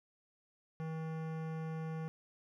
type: tone with hard clipping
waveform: sine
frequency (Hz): 160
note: D#3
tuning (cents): +49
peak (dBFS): -40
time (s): 0.8-2.08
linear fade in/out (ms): 0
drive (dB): 18
effects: none